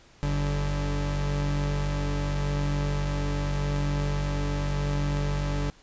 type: tone pair together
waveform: 40% pulse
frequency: 47.85 / 144.4 Hz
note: G1 / D3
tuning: -41 / -29 cents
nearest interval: octave + perfect fifth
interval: 1912 cents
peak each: -27 dBFS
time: 0.23-5.7 s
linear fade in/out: 0 ms
effects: pink hiss -56 dBFS RMS until 5.82 s + resampled to 16000 Hz